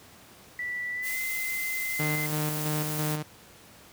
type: tone with pitch glide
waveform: sine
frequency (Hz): 1965 to 2064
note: B6 to C7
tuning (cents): -9 to -24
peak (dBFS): -30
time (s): 0.59-2.26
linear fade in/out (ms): 2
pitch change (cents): +85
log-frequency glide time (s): 0.93-1.21
type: noise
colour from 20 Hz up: blue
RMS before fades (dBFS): -35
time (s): 1.02-3.18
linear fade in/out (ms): 50
type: tone with tremolo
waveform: sawtooth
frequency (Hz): 152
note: D#3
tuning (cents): -40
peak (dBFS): -23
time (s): 1.99-3.23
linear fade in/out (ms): 10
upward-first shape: square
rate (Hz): 3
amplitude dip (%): 35
effects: pink hiss -52 dBFS RMS until 3.92 s + high-pass 80 Hz 12 dB/octave